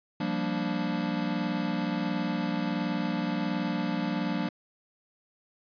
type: chord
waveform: square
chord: G minor seventh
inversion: third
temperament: equal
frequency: 174.61 / 196 / 233.1 / 293.7 Hz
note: F3 / G3 / Bb3 / D4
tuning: 0 / 0 / 0 / 0 cents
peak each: -34 dBFS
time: 0.2-4.49 s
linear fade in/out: 5 ms
effects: resampled to 11025 Hz